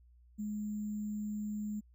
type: tone with sample-and-hold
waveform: sine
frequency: 210 Hz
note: G#3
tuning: 19 cents sharp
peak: -35 dBFS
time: 0.38-1.81 s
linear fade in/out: 20 ms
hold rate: 7350 Hz
effects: added 60 Hz sine -59 dBFS peak until 1.94 s